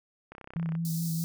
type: click train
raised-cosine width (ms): 0.5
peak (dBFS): -29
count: 15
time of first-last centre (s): 0.32-0.752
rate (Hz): 32.4
type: tone with vibrato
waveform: sine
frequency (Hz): 164.81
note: E3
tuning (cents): 0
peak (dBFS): -28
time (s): 0.56-1.24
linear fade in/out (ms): 0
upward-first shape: sine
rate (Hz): 4.8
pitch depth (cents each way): 27
type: high-pass noise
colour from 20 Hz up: white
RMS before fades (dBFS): -40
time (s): 0.85-1.24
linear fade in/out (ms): 0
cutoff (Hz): 4200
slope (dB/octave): 48
effects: none